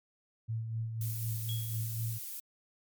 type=tone with tremolo; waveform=sine; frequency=112.8 Hz; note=A2; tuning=44 cents sharp; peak=-31 dBFS; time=0.48-2.19 s; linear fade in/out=20 ms; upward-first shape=sine; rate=4 Hz; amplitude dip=45%
type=noise; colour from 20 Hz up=violet; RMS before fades=-41 dBFS; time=1.01-2.4 s; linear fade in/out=2 ms
type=tone with exponential decay; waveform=sine; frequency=3322 Hz; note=G#7; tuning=in tune; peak=-38 dBFS; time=1.49-1.93 s; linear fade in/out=0 ms; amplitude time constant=94 ms
effects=MP3 96 kbps